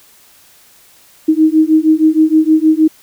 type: beating tone pair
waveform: sine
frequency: 311.1 / 317.5 Hz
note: D#4 / D#4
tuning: 0 / +35 cents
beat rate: 6.4 Hz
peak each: -10 dBFS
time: 1.28-2.88 s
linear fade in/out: 10 ms
effects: white hiss -46 dBFS RMS until 3.02 s